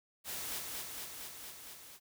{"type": "noise with echo", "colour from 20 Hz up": "white", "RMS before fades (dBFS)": -41, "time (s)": [0.24, 0.62], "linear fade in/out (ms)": 50, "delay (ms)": 230, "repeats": 6, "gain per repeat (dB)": -2, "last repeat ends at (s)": 2, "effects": []}